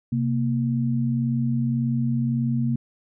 sine tone pair together, 130.81 / 232.6 Hz, C3 / A#3, 0 / -4 cents, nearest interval minor seventh, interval 996 cents, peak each -23 dBFS, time 0.12-2.76 s, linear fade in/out 5 ms, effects none

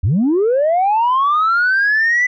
sine linear sweep, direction up, 73.1 to 2008 Hz, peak -10 dBFS, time 0.03-2.27 s, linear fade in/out 10 ms, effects tanh soft clip ceiling -9 dBFS

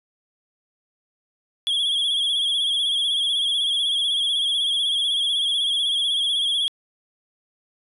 triangle tone with vibrato, 3322 Hz, G#7, in tune, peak -18 dBFS, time 1.67-6.68 s, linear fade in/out 0 ms, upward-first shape sine, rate 16 Hz, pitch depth 64 cents each way, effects resampled to 32000 Hz

